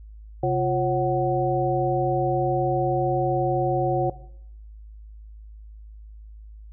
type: tone cluster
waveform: sine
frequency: 132.6 / 351.4 / 544 / 744 Hz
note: C3 / F4 / C#5 / F#5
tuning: +23 / +11 / -33 / +9 cents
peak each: -25 dBFS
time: 0.43-4.1 s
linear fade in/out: 5 ms
effects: noise-tail reverb RT60 0.7 s tail -17 dB re dry + added 53 Hz sine -40 dBFS peak until 6.72 s